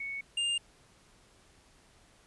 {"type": "tone pair in turn", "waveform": ["sine", "square"], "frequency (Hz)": [2217, 2806], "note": ["C#7", "F7"], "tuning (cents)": [0, 8], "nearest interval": "major third", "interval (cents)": 408, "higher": "second", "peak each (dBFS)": [-35, -29], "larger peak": "second", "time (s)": [[0, 0.21], [0.37, 0.58]], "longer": "neither", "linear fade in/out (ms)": 5, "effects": ["pink hiss -62 dBFS RMS until 2.26 s", "resampled to 24000 Hz"]}